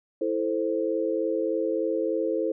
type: chord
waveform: sine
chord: A minor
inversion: second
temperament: equal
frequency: 329.6 / 440 / 523.3 Hz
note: E4 / A4 / C5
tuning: 0 / 0 / 0 cents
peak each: -28 dBFS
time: 0.21-2.52 s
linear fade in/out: 5 ms
effects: none